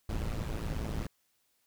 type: noise with amplitude modulation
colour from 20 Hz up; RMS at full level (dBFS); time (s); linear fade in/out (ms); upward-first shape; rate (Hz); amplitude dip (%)
brown; -31; 0.09-1.07; 5; sine; 110; 80
effects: white hiss -74 dBFS RMS until 1.66 s